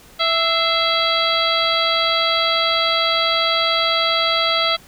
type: harmonic tone with a mistuned harmonic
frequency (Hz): 659.3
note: E5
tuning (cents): 0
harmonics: 1 / 2 / 3 / 4 / 5 / 6 / 7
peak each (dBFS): -23 / -21 / -24 / -30 / -21 / -23 / -26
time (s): 0.19-4.77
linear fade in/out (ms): 20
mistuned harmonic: 3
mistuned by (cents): +74
effects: pink hiss -46 dBFS RMS until 4.87 s